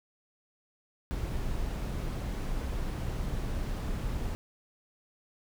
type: noise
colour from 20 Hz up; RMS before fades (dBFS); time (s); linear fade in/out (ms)
brown; -33; 1.11-4.35; 0
effects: none